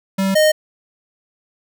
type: tone pair in turn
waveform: square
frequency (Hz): 193.3 / 617.2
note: G3 / D#5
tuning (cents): -24 / -14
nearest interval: octave + minor sixth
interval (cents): 2010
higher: second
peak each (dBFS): -16 / -11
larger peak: second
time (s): 0.18-0.35 / 0.35-0.52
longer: neither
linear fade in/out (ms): 10
effects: none